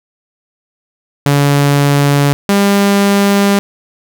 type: tone pair in turn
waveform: sawtooth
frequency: 142.5 / 200.2 Hz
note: C#3 / G3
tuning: +48 / +37 cents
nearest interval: tritone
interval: 589 cents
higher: second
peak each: -4 dBFS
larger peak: neither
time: 1.26-2.33 / 2.49-3.59 s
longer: second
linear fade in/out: 0 ms
effects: none